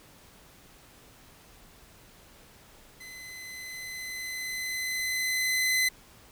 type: tone with level ramp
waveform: sawtooth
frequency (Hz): 2031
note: B6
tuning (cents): +48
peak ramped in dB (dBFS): -40 to -19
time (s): 3-5.89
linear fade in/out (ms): 10
effects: pink hiss -55 dBFS RMS until 6.31 s